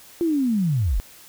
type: linear sweep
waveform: sine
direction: down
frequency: 349.2 to 34.65 Hz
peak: -18 dBFS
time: 0.21-1 s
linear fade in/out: 0 ms
effects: white hiss -47 dBFS RMS until 1.28 s